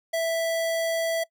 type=tone; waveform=square; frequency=659.3 Hz; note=E5; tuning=in tune; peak=-24 dBFS; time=0.13-1.24 s; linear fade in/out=10 ms; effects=noise-tail reverb RT60 0.1 s tail -22 dB re dry